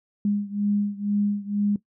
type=beating tone pair; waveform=sine; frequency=203.9 / 206 Hz; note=G#3 / G#3; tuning=-32 / -14 cents; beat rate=2.1 Hz; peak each=-24 / -26 dBFS; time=0.25-1.76 s; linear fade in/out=2 ms; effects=noise-tail reverb RT60 0.1 s tail -17 dB re dry